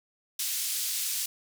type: band-pass noise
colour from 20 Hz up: white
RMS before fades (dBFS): -31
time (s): 0.39-1.26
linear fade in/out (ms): 5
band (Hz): 3300 to 14000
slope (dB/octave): 12
effects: none